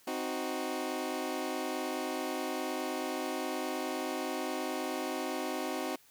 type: chord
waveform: 20% pulse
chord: C diminished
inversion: none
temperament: equal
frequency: 261.6 / 311.1 / 370 Hz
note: C4 / Eb4 / Gb4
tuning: 0 / 0 / 0 cents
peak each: -33 dBFS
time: 0.07-5.96 s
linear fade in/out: 5 ms
effects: white hiss -62 dBFS RMS until 6.1 s + high-pass 60 Hz 12 dB/octave